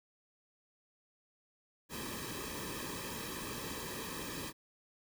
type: noise with comb filter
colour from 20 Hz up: pink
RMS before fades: -42 dBFS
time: 1.89-4.53 s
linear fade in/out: 50 ms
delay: 1.4 ms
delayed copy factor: -0.8
effects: none